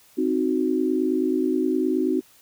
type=chord; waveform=sine; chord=C diminished; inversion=none; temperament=equal; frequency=261.6 / 311.1 / 370 Hz; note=C4 / Eb4 / Gb4; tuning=0 / 0 / 0 cents; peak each=-24 dBFS; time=0.17-2.21 s; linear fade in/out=20 ms; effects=white hiss -55 dBFS RMS until 2.41 s